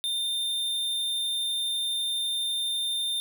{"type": "tone", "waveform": "square", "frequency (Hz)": 3612, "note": "A7", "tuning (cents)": 45, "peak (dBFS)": -27, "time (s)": [0.04, 3.2], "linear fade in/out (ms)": 0, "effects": []}